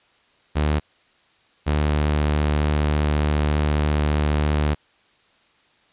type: tone pair in turn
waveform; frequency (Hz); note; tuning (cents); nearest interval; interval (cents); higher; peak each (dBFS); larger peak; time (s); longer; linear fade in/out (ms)
sawtooth; 75.2 / 74.72; D2 / D2; +42 / +30; unison; 12; first; -14; neither; 0.55-0.8 / 1.66-4.75; second; 20
effects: white hiss -59 dBFS RMS until 5.92 s + resampled to 8000 Hz